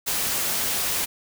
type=noise; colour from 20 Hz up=white; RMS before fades=-25 dBFS; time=0.06-1.06 s; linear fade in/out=20 ms; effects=none